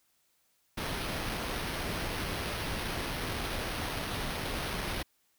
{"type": "noise with sample-and-hold", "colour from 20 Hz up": "pink", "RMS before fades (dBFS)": -35, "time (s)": [0.77, 5.03], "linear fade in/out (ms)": 10, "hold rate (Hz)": 7350, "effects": ["white hiss -72 dBFS RMS until 5.38 s"]}